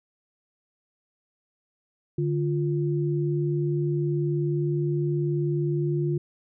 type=tone pair together; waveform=sine; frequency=146.83 / 349.2 Hz; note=D3 / F4; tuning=0 / 0 cents; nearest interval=octave + minor third; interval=1500 cents; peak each=-24 / -27 dBFS; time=2.18-6.18 s; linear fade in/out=5 ms; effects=none